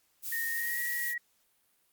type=noise; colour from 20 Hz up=violet; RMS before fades=-36 dBFS; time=0.22-1.15 s; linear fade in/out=50 ms
type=tone with pitch glide; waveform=sine; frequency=1847 to 1912.1 Hz; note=A#6 to A#6; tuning=-16 to +43 cents; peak=-32 dBFS; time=0.32-1.18 s; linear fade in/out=5 ms; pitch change=+59 cents; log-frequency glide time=0.51-0.81 s
effects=white hiss -71 dBFS RMS until 1.92 s + Opus 48 kbps